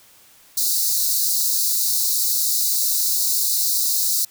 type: high-pass noise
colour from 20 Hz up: white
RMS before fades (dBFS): -20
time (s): 0.57-4.25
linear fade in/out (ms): 5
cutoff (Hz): 3900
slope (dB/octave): 96
effects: white hiss -51 dBFS RMS until 4.3 s